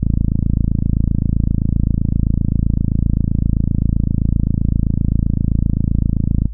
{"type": "click train", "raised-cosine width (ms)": 5, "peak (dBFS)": -3, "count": 179, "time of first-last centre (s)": [0.03, 6.456], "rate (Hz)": 27.7, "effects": ["noise-tail reverb RT60 0.1 s tail -23 dB re dry", "added 53 Hz sine -25 dBFS peak until 6.53 s"]}